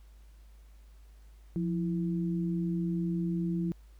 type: tone pair together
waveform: sine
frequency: 174.6 / 329.6 Hz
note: F3 / E4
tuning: 0 / 0 cents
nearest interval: major seventh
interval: 1100 cents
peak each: -29 / -35 dBFS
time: 1.56-3.72 s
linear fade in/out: 0 ms
effects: added 52 Hz sine -51 dBFS peak until 3.99 s + pink hiss -68 dBFS RMS until 3.99 s